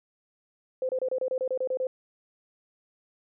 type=tone bursts; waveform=sine; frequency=516 Hz; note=C5; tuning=24 cents flat; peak=-25 dBFS; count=11; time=0.82-1.87 s; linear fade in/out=2 ms; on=70 ms; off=28 ms; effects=none